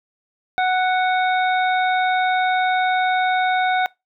harmonic tone, 740 Hz, F#5, in tune, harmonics 1 / 2 / 3 / 5, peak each -17 / -23 / -27 / -31 dBFS, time 0.58-3.86 s, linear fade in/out 0 ms, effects noise-tail reverb RT60 0.2 s tail -23 dB re dry

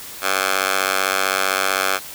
10% pulse tone with high-pass filter, 95.6 Hz, G2, 43 cents flat, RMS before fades -20 dBFS, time 0.21-2 s, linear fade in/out 50 ms, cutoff 1000 Hz, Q 1.2, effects white hiss -35 dBFS RMS until 2.14 s

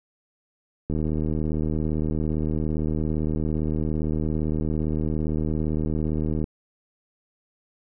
click train, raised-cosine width 3 ms, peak -14 dBFS, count 431, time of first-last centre 0.9-6.441 s, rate 77.6 Hz, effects none

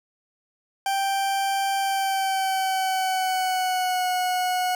40% pulse tone with pitch glide, 784 to 731.5 Hz, G5 to F#5, 0 to -20 cents, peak -21 dBFS, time 0.86-4.75 s, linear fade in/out 2 ms, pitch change -120 cents, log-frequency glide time 1.77-4.08 s, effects none

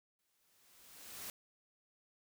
white noise with exponential growth, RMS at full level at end -44 dBFS, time 0.19-1.3 s, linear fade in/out 1 ms, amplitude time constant 240 ms, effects none

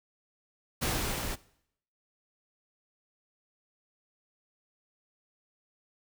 pink noise with level ramp, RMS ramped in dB -29 to -36 dBFS, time 0.81-1.36 s, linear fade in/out 20 ms, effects noise-tail reverb RT60 0.7 s tail -20 dB re dry

